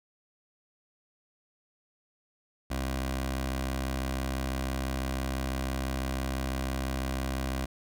15% pulse tone with notch filter, 66 Hz, C2, 16 cents sharp, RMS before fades -32 dBFS, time 2.7-7.66 s, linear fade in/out 10 ms, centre 160 Hz, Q 1.3, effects none

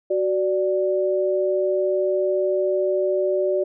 sine tone pair together, 373.4 / 587 Hz, F#4 / D5, +16 / -1 cents, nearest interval minor sixth, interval 783 cents, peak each -21 dBFS, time 0.1-3.64 s, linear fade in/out 10 ms, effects none

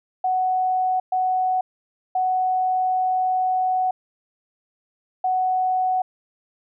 sine tone bursts at uneven times, 743 Hz, F#5, 7 cents sharp, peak -18 dBFS, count 4, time 0.24-1 / 1.12-1.61 / 2.15-3.91 / 5.24-6.02 s, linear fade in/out 5 ms, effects none

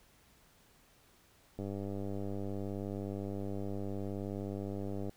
click train, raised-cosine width 2 ms, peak -27 dBFS, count 349, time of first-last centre 1.59-5.095 s, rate 99.3 Hz, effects pink hiss -65 dBFS RMS until 5.16 s

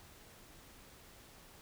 silence, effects pink hiss -58 dBFS RMS until 1.61 s

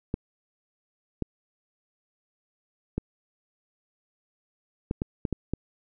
clicks, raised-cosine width 3 ms, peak -14 dBFS, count 8, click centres 0.141 / 1.223 / 2.98 / 4.911 / 5.019 / 5.252 / 5.327 / 5.536 s, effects none

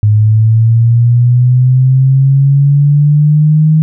sine linear sweep, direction up, 104.8 to 157.4 Hz, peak -4 dBFS, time 0.03-3.82 s, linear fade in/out 0 ms, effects none

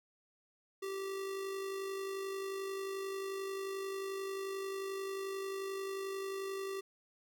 square tone with amplitude modulation, 388.8 Hz, G4, 14 cents flat, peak -37 dBFS, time 0.82-6.81 s, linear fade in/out 10 ms, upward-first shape sine, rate 51.3 Hz, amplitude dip 35%, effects none

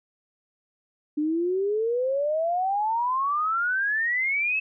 sine exponential sweep, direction up, 293.7 to 2632 Hz, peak -22 dBFS, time 1.17-4.6 s, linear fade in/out 10 ms, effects none

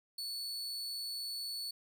40% pulse tone, 4438 Hz, C#8, 1 cent sharp, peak -37 dBFS, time 0.18-1.71 s, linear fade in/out 5 ms, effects none

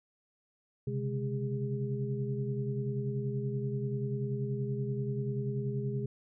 sine tone cluster, 130.6 / 141 / 207.7 / 407.4 Hz, C3 / C#3 / G#3 / G#4, -3 / +30 / 0 / -33 cents, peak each -33 / -40 / -39 / -38 dBFS, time 0.87-6.06 s, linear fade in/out 5 ms, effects none

